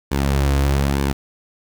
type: tone with flanger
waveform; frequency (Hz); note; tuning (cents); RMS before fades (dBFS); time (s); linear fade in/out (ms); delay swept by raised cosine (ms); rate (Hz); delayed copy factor
sawtooth; 69.3; C#2; 0; -18; 0.11-1.13; 10; 1.5 to 5.2; 1.1; -0.5
effects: 7-bit